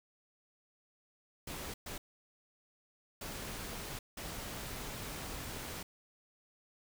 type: noise bursts at uneven times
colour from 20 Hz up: pink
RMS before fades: -43 dBFS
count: 4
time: 1.47-1.74 / 1.86-1.98 / 3.21-3.99 / 4.17-5.83 s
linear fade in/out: 5 ms
effects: none